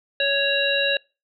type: harmonic tone with a mistuned harmonic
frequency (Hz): 554.4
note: C#5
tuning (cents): 0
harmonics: 1 / 3 / 5 / 7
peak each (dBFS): -24 / -24 / -24 / -24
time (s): 0.2-0.97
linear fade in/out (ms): 2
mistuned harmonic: 1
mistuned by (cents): +16
effects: noise-tail reverb RT60 0.3 s tail -26 dB re dry